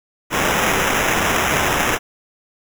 white noise with sample-and-hold, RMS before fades -18 dBFS, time 0.3-1.99 s, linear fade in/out 50 ms, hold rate 4410 Hz, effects none

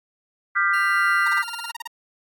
sine chord, G dominant seventh, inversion second, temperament equal with one note detuned, 1196.6 / 1396.9 / 1568 / 1975.5 Hz, D6 / F6 / G6 / B6, +32 / 0 / 0 / 0 cents, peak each -23 dBFS, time 0.55-1.43 s, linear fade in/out 20 ms
20% pulse tone, 1395 Hz, F6, 2 cents flat, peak -26 dBFS, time 0.73-1.72 s, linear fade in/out 10 ms
sawtooth tone bursts, 932.3 Hz, A#5, in tune, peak -26 dBFS, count 12, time 1.26-1.875 s, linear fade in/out 5 ms, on 21 ms, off 33 ms
effects AAC 64 kbps

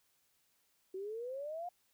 sine exponential sweep, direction up, 370 to 724 Hz, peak -39 dBFS, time 0.94-1.69 s, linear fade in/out 5 ms, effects white hiss -75 dBFS RMS until 1.93 s

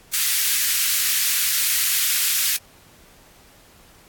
white high-pass noise, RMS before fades -20 dBFS, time 0.13-2.57 s, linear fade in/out 10 ms, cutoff 1600 Hz, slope 24 dB/octave, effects pink hiss -51 dBFS RMS until 4.08 s + AAC 64 kbps

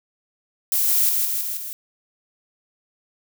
violet noise with echo, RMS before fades -20 dBFS, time 0.72-1.09 s, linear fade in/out 0 ms, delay 160 ms, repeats 4, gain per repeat -3 dB, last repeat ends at 1.73 s, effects none

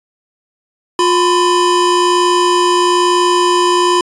square tone pair together, 355.7 / 1006 Hz, F4 / B5, +32 / +32 cents, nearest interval octave + tritone, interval 1800 cents, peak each -13 dBFS, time 0.99-4.01 s, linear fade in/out 2 ms, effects resampled to 22050 Hz

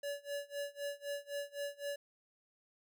square tone with tremolo, 571 Hz, D5, 49 cents flat, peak -37 dBFS, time 0.03-1.96 s, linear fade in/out 5 ms, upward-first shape sine, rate 3.9 Hz, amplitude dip 95%, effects none

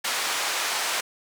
pink band-pass noise, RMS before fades -27 dBFS, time 0.04-1.01 s, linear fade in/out 10 ms, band 890 to 9400 Hz, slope 12 dB/octave, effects none

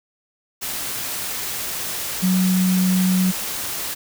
sine tone in noise, 185 Hz, F#3, in tune, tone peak -15 dBFS, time 2.22-3.32 s, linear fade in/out 20 ms, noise white, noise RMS -27 dBFS, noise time 0.61-3.95 s, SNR +9 dB, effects none

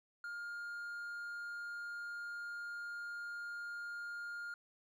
triangle tone, 1412 Hz, F6, 19 cents sharp, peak -40 dBFS, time 0.24-4.54 s, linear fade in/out 2 ms, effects none

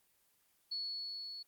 sine tone with level ramp, 4398 Hz, C#8, 14 cents flat, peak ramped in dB -36 to -44 dBFS, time 0.71-1.43 s, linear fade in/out 10 ms, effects white hiss -73 dBFS RMS until 1.47 s + Opus 24 kbps

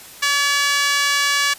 5% pulse tone with high-pass filter, 570 Hz, C#5, 48 cents sharp, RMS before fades -18 dBFS, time 0.22-1.54 s, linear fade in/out 10 ms, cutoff 1400 Hz, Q 2.8, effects white hiss -40 dBFS RMS until 1.58 s + resampled to 32000 Hz

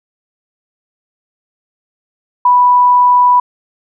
sine tone, 986 Hz, B5, 3 cents flat, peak -5 dBFS, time 2.45-3.4 s, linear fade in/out 5 ms, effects none

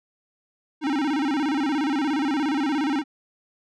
square tone with vibrato, 288.8 Hz, D4, 29 cents flat, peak -22 dBFS, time 0.81-3.04 s, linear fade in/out 50 ms, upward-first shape square, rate 17 Hz, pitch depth 130 cents each way, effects low-pass 4000 Hz 12 dB/octave

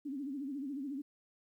sine tone with vibrato, 277.2 Hz, C#4, in tune, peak -37 dBFS, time 0.05-1.02 s, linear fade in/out 10 ms, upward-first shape sine, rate 14 Hz, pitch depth 120 cents each way, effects 12-bit

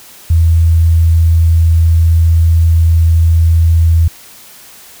sine tone, 82.41 Hz, E2, in tune, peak -5 dBFS, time 0.3-4.08 s, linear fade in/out 5 ms, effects white hiss -37 dBFS RMS until 5 s

